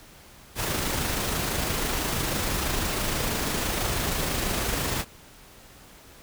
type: noise with amplitude modulation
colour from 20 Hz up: pink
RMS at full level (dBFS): -26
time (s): 0.55-5.05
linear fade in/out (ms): 50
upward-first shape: sine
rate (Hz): 26.1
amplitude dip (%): 30
effects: pink hiss -50 dBFS RMS until 6.22 s